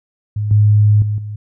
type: tone with level steps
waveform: sine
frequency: 105 Hz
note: G#2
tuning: 19 cents sharp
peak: -16 / -7 / -15 / -23 dBFS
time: 0.36-1.36 s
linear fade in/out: 5 ms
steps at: 0.51 / 1.02 / 1.18 s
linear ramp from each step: 2 ms
effects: none